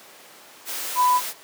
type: tone in noise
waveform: sine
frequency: 995 Hz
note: B5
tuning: 13 cents sharp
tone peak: -15 dBFS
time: 0.95-1.21 s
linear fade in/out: 50 ms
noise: white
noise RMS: -30 dBFS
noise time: 0.65-1.34 s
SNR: +12 dB
effects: pink hiss -46 dBFS RMS until 1.43 s + high-pass 400 Hz 12 dB/octave